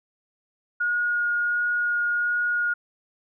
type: tone with vibrato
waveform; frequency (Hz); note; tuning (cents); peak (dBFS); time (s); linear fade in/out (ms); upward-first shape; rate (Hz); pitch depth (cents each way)
sine; 1437; F6; +49; -21; 0.8-2.74; 10; sine; 1.4; 8
effects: none